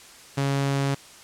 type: tone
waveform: sawtooth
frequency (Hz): 138.59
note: C#3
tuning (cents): 0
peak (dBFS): -18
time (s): 0.37-0.95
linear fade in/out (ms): 10
effects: white hiss -47 dBFS RMS until 1.23 s + low-pass 9000 Hz 12 dB/octave